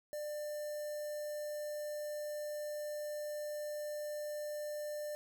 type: tone with notch filter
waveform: square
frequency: 596 Hz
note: D5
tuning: 25 cents sharp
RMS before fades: -41 dBFS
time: 0.13-5.15 s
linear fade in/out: 0 ms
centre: 2800 Hz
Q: 0.54
effects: 11-bit